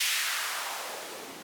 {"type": "noise with band-pass filter sweep", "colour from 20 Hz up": "blue", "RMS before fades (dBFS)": -33, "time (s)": [0, 1.43], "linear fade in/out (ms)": 10, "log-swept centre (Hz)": [2700, 250], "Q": 1.4, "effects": []}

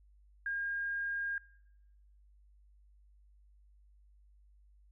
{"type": "tone", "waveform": "sine", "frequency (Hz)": 1617, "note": "G#6", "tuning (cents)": -47, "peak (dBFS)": -33, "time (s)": [0.46, 1.38], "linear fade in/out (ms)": 2, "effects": ["noise-tail reverb RT60 1.0 s tail -25 dB re dry", "added 50 Hz sine -60 dBFS peak until 4.91 s"]}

